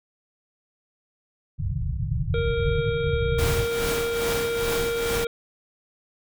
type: low-pass noise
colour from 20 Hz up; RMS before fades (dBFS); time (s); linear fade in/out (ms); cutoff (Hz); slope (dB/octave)
white; -26; 1.58-3.66; 20; 160; 96
type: harmonic tone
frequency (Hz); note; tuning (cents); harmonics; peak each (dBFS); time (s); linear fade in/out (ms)
466.2; A#4; 0; 1 / 3 / 5 / 7 / 8; -24 / -34 / -38 / -41 / -42; 2.34-5.27; 2
type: noise with tremolo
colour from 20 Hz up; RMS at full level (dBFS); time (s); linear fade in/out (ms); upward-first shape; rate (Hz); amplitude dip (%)
pink; -27; 3.38-5.25; 10; triangle; 2.4; 70
effects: none